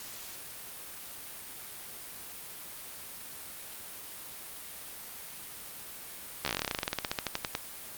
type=slowing click train; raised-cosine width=0.2 ms; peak=-12 dBFS; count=26; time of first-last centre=6.45-7.551 s; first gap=13 ms; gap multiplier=1.09; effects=white hiss -44 dBFS RMS until 7.97 s + Opus 48 kbps